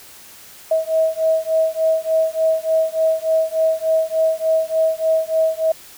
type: beating tone pair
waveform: sine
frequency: 640 / 643.4 Hz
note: D#5 / E5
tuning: +49 / -42 cents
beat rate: 3.4 Hz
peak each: -18 dBFS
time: 0.71-5.72 s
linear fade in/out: 5 ms
effects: white hiss -42 dBFS RMS until 5.97 s